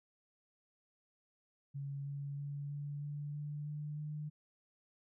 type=tone with pitch steps; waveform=sine; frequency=140 / 141.46 / 142.94 / 144.44 / 145.95 / 147.47 / 149.01 / 150.57 Hz; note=C#3 / C#3 / D3 / D3 / D3 / D3 / D3 / D3; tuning=+18 / +35 / -47 / -28 / -10 / +8 / +25 / +44 cents; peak=-39 dBFS; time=1.74-4.3 s; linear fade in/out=20 ms; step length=320 ms; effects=none